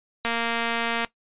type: click train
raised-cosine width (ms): 0.3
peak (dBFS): -10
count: 186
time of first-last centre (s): 0.25-1.047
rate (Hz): 232
effects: noise-tail reverb RT60 0.1 s tail -18 dB re dry + resampled to 8000 Hz